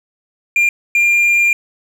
triangle tone bursts at uneven times, 2397 Hz, D7, 35 cents sharp, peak -8 dBFS, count 2, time 0.56-0.69 / 0.95-1.53 s, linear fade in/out 2 ms, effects none

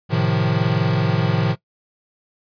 square chord, F dominant seventh, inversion first, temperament equal, 110 / 130.81 / 155.56 / 174.61 Hz, A2 / C3 / Eb3 / F3, 0 / 0 / 0 / 0 cents, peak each -23 / -23 / -22 / -24 dBFS, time 0.09-1.56 s, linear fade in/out 50 ms, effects noise-tail reverb RT60 0.1 s tail -19 dB re dry + resampled to 11025 Hz

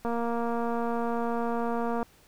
click train, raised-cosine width 1 ms, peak -18 dBFS, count 464, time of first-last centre 0.05-2.029 s, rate 234 Hz, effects pink hiss -59 dBFS RMS until 2.27 s

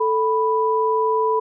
sine tone pair together, 440 / 987.8 Hz, A4 / B5, 0 / 0 cents, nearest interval octave + major second, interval 1400 cents, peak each -19 / -19 dBFS, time 0-1.4 s, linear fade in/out 10 ms, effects none

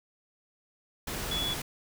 sine tone in noise, 3400 Hz, G#7, 40 cents sharp, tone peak -30 dBFS, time 1.31-1.54 s, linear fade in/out 5 ms, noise pink, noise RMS -35 dBFS, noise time 1.07-1.62 s, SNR +2 dB, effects none

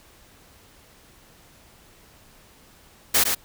white noise with echo, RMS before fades -18 dBFS, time 3.14-3.24 s, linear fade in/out 10 ms, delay 110 ms, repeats 1, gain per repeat -5 dB, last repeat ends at 3.35 s, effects pink hiss -53 dBFS RMS until 3.44 s

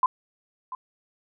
sine tone with echo, 1018 Hz, C6, 48 cents flat, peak -16 dBFS, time 0.03-0.06 s, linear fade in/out 2 ms, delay 690 ms, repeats 1, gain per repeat -15 dB, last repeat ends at 0.75 s, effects none

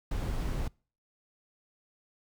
brown noise, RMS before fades -32 dBFS, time 0.11-0.68 s, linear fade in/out 5 ms, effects noise-tail reverb RT60 0.4 s tail -26 dB re dry

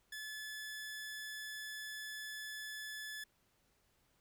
sawtooth tone, 1725 Hz, A6, 35 cents flat, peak -40 dBFS, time 0.12-3.24 s, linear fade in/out 5 ms, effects pink hiss -75 dBFS RMS until 4.2 s

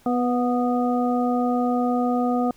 harmonic tone with a mistuned harmonic, 246.9 Hz, B3, in tune, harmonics 1 / 2 / 3 / 5, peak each -21 / -27 / -25 / -32 dBFS, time 0.06-2.51 s, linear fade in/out 2 ms, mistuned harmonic 3, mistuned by -27 cents, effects pink hiss -56 dBFS RMS until 2.56 s

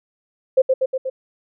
sine tone with echo, 523.3 Hz, C5, in tune, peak -9 dBFS, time 0.57-0.62 s, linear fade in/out 10 ms, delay 120 ms, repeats 4, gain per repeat -3 dB, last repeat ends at 1.1 s, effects none

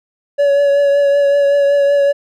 triangle tone with vibrato, 566 Hz, C#5, 36 cents sharp, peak -7 dBFS, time 0.38-2.13 s, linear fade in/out 20 ms, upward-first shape triangle, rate 5.3 Hz, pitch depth 25 cents each way, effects none

